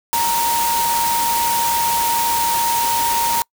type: tone in noise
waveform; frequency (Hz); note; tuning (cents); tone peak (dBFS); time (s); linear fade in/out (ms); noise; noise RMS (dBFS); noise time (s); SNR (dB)
sine; 932.3; A#5; 0; -17; 0.13-3.42; 0; white; -22; 0.13-3.42; +2
effects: noise-tail reverb RT60 0.1 s tail -26 dB re dry